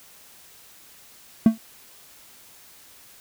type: tone with exponential decay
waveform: triangle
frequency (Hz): 223.1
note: A3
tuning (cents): +24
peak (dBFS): -5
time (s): 1.46-1.58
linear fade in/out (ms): 2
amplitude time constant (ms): 25
effects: white hiss -50 dBFS RMS until 3.2 s